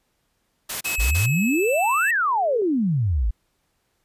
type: noise bursts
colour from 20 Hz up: white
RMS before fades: -28 dBFS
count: 4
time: 0.69-1.263 s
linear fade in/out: 10 ms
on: 120 ms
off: 31 ms
type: tone with pitch glide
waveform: square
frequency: 2577 to 2643 Hz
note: E7 to E7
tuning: -40 to +4 cents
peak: -25 dBFS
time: 0.85-2.11 s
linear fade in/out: 5 ms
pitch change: +44 cents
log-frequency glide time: 1.45-1.71 s
type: exponential two-way sweep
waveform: sine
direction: up then down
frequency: 47.75 to 1929 to 47.75 Hz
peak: -18 dBFS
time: 0.98-3.31 s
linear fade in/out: 10 ms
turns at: 2.11 s
type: tone with exponential growth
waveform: sine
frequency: 428.6 Hz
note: A4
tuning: 45 cents flat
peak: -25 dBFS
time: 2.16-2.62 s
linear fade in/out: 2 ms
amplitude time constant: 99 ms
effects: pink hiss -70 dBFS RMS until 4.04 s + resampled to 32000 Hz